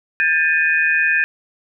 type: tone cluster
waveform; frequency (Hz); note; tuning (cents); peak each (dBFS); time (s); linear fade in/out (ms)
sine; 1608 / 1767 / 2484; G6 / A6 / D#7; +44 / +7 / -3; -18; 0.2-1.24; 0
effects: none